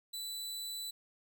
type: tone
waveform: sawtooth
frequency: 3978 Hz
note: B7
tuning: 12 cents sharp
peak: -36 dBFS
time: 0.13-0.91 s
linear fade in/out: 10 ms
effects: none